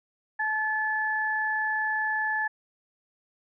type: tone pair together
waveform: sine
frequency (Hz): 865 / 1730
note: A5 / A6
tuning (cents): -30 / -30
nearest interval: octave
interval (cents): 1200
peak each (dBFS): -30 / -26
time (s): 0.39-2.48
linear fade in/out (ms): 10
effects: none